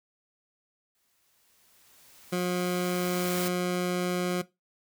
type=noise with exponential growth; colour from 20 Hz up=white; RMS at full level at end=-34 dBFS; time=0.95-3.48 s; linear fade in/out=1 ms; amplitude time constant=550 ms
type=tone; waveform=20% pulse; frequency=179.3 Hz; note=F3; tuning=46 cents sharp; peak=-21 dBFS; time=2.32-4.42 s; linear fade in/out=10 ms
effects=noise-tail reverb RT60 0.2 s tail -18 dB re dry